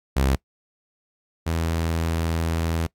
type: tone pair in turn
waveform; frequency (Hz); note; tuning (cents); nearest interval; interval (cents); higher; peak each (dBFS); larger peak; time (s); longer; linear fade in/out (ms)
sawtooth; 67 / 82.34; C2 / E2; +42 / -1; major third; 357; second; -14 / -18; first; 0.16-0.36 / 1.46-2.87; second; 10
effects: noise-tail reverb RT60 0.1 s tail -23 dB re dry + AAC 64 kbps